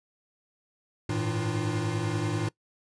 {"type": "tone cluster", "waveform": "square", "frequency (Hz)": [100.8, 111.1, 160.8, 300.7, 348.3], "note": ["G2", "A2", "E3", "D4", "F4"], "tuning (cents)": [49, 17, -43, 41, -5], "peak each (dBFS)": [-38, -31, -35, -36, -36], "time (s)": [1.09, 2.49], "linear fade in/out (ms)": 5, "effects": ["noise-tail reverb RT60 0.1 s tail -21 dB re dry", "resampled to 22050 Hz"]}